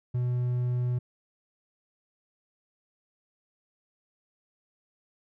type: tone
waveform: triangle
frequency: 123.47 Hz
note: B2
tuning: in tune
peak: -23 dBFS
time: 0.14-0.99 s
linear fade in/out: 10 ms
effects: none